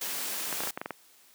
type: noise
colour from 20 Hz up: white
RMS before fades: -34 dBFS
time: 0.01-0.71 s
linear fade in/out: 5 ms
type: clicks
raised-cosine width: 0.5 ms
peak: -18 dBFS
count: 8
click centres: 0.527 / 0.605 / 0.636 / 0.673 / 0.775 / 0.815 / 0.859 / 0.907 s
effects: white hiss -59 dBFS RMS until 1.34 s + high-pass 200 Hz 12 dB/octave